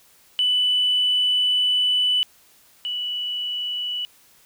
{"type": "tone pair in turn", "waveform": "sine", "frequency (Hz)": [2985, 2954], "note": ["F#7", "F#7"], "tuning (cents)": [15, -3], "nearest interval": "unison", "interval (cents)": 18, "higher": "first", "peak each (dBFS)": [-16, -24], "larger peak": "first", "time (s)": [[0.39, 2.23], [2.85, 4.05]], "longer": "first", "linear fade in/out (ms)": 0, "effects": ["tanh soft clip ceiling -12 dBFS", "white hiss -55 dBFS RMS until 4.45 s"]}